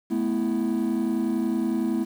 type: chord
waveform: triangle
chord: A suspended second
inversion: none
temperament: equal with one note detuned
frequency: 216.1 / 246.9 / 329.6 Hz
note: A3 / B3 / E4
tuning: -31 / 0 / 0 cents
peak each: -24 dBFS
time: 0.1-2.05 s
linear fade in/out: 20 ms
effects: tanh soft clip ceiling -15 dBFS + 8-bit